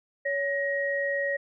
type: tone pair together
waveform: sine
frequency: 561.3 / 1888 Hz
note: C#5 / A#6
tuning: +22 / +22 cents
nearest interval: octave + major sixth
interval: 2100 cents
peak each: -28 dBFS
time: 0.25-1.37 s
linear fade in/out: 10 ms
effects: none